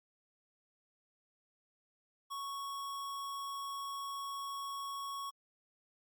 square tone, 1108.7 Hz, C#6, in tune, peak -40 dBFS, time 2.3-5.31 s, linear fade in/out 20 ms, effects Opus 48 kbps

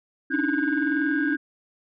sine tone cluster, 278.8 / 299.4 / 320.6 / 1487 / 1611 Hz, C#4 / D4 / E4 / F#6 / G6, +10 / +33 / -48 / +8 / +47 cents, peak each -26 / -25 / -28 / -32 / -26 dBFS, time 0.3-1.37 s, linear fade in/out 20 ms, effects tanh soft clip ceiling -14 dBFS

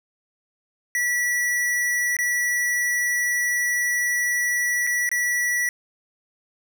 square tone with dropouts, 1948 Hz, B6, 24 cents flat, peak -21 dBFS, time 0.95-5.69 s, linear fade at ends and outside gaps 1 ms, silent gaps 2.167-2.188 / 4.868-4.872 / 5.091-5.115 s, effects none

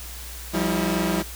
sawtooth tone cluster, 175.4 / 198.3 / 322.4 Hz, F3 / G3 / E4, +8 / +20 / -38 cents, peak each -22 dBFS, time 0.53-1.23 s, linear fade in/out 20 ms, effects added 60 Hz sine -37 dBFS peak until 1.35 s + white hiss -39 dBFS RMS until 1.35 s

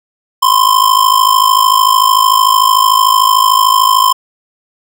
square ring-modulated tone, 1042 Hz, C6, 7 cents flat, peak -4 dBFS, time 0.42-4.13 s, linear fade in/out 10 ms, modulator 26.7 Hz, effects none

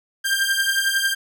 sawtooth beating tone pair, 1585 / 1596 Hz, G6 / G6, +19 / +31 cents, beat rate 11 Hz, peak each -18 / -18 dBFS, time 0.24-1.15 s, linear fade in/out 20 ms, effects none

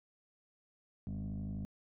sine tone with frequency modulation, 138.5 Hz, C#3, 1 cent flat, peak -35 dBFS, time 1.07-1.65 s, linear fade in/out 0 ms, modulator 52.2 Hz, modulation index 1.8, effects tanh soft clip ceiling -36 dBFS

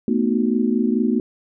sine chord, B dominant seventh, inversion third, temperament just, 222.2 / 246.9 / 308.7 / 370.4 Hz, A3 / B3 / D#4 / F#4, +17 / 0 / -14 / +2 cents, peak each -20 / -20 / -25 / -25 dBFS, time 0.08-1.2 s, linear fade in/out 2 ms, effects none

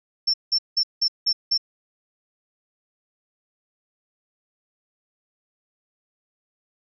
sine tone bursts, 5390 Hz, E8, 38 cents sharp, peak -17 dBFS, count 6, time 0.27-1.578 s, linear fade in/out 10 ms, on 68 ms, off 180 ms, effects none

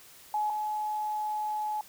sine tone pair in turn, 846 / 849.8 Hz, G#5 / G#5, +32 / +40 cents, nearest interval unison, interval 8 cents, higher second, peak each -26 / -29 dBFS, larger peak first, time 0.34-0.5 / 0.5-1.81 s, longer second, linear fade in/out 2 ms, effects white hiss -53 dBFS RMS until 1.88 s

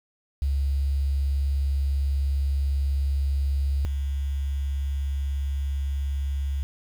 sine tone pair in turn, 69.3 / 69.3 Hz, C#2 / C#2, 0 / 0 cents, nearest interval unison, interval 0 cents, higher neither, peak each -21 / -24 dBFS, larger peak first, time 0.42-3.85 / 3.85-6.63 s, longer first, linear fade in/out 0 ms, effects 8-bit

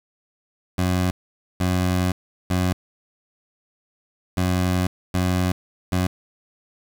20% pulse tone bursts at uneven times, 91.1 Hz, F#2, 26 cents flat, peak -14 dBFS, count 6, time 0.78-1.11 / 1.6-2.12 / 2.5-2.73 / 4.37-4.87 / 5.14-5.52 / 5.92-6.07 s, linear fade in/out 5 ms, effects 8-bit

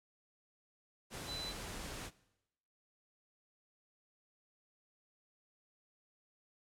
sine tone in noise, 4000 Hz, B7, 21 cents sharp, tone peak -41 dBFS, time 1.26-1.54 s, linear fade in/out 50 ms, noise pink, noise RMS -45 dBFS, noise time 1.1-2.11 s, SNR +1 dB, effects noise-tail reverb RT60 0.9 s tail -20 dB re dry + low-pass 11000 Hz 12 dB/octave

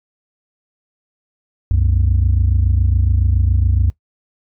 sine tone pair together, 65.55 / 92.7 Hz, C2 / F#2, +4 / +4 cents, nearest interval tritone, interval 600 cents, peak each -13 dBFS, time 1.71-3.9 s, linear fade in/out 0 ms, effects noise-tail reverb RT60 0.1 s tail -18 dB re dry + tanh soft clip ceiling -7 dBFS

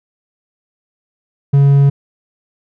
triangle tone, 140 Hz, C#3, 18 cents sharp, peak -4 dBFS, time 1.53-1.9 s, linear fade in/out 10 ms, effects none

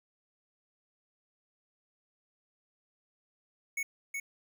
square tone with echo, 2217 Hz, C#7, in tune, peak -32 dBFS, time 3.77-3.83 s, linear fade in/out 5 ms, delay 370 ms, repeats 1, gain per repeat -3 dB, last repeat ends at 4.2 s, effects none

